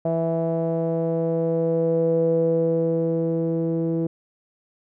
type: tone with low-pass filter sweep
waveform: sawtooth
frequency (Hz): 164.81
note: E3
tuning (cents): 0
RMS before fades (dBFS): -22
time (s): 0.05-4.07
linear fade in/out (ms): 5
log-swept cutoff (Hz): 630 to 410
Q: 7.4
effects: none